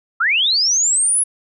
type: linear sweep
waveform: sine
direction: up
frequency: 1244.5 to 10550 Hz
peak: -13 dBFS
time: 0.2-1.24 s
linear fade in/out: 10 ms
effects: none